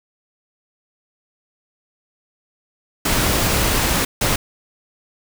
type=noise bursts at uneven times; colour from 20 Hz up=pink; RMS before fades=-18 dBFS; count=2; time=3.05-4.05 / 4.21-4.36 s; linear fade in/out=5 ms; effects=none